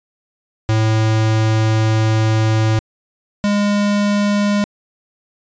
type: tone pair in turn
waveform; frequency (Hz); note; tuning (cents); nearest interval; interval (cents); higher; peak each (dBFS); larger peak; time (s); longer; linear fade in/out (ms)
square; 110 / 204.7; A2 / G#3; 0 / -25; major seventh; 1075; second; -13 / -14; first; 0.69-2.79 / 3.44-4.64; first; 0
effects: resampled to 16000 Hz